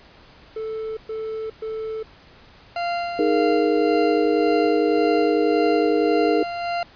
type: tone bursts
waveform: triangle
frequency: 440 Hz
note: A4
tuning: in tune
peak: -24 dBFS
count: 3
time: 0.56-2.03 s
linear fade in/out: 5 ms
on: 410 ms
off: 120 ms
type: tone with tremolo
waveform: 40% pulse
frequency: 693 Hz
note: F5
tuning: 14 cents flat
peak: -21 dBFS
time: 2.76-6.83 s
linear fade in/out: 2 ms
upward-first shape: sine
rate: 1.8 Hz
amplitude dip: 45%
type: chord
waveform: sine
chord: D# suspended fourth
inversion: none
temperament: equal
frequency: 311.1 / 415.3 / 466.2 Hz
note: D#4 / G#4 / A#4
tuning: 0 / 0 / 0 cents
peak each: -21 dBFS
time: 3.19-6.43 s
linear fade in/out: 2 ms
effects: pink hiss -49 dBFS RMS until 6.95 s + resampled to 11025 Hz